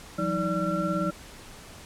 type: tone cluster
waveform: sine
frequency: 170.6 / 188.4 / 315.8 / 583 / 1359 Hz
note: F3 / F#3 / D#4 / D5 / F6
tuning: -40 / +32 / +26 / -13 / -48 cents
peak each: -31 dBFS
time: 0.18-1.11 s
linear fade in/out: 10 ms
effects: pink hiss -46 dBFS RMS until 1.85 s + low-pass 11000 Hz 12 dB/octave